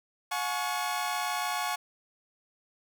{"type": "tone cluster", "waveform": "sawtooth", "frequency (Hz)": [721, 848, 1111], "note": ["F#5", "G#5", "C#6"], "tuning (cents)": [-45, 36, 4], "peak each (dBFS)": -30, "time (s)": [0.31, 1.76], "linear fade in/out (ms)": 10, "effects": []}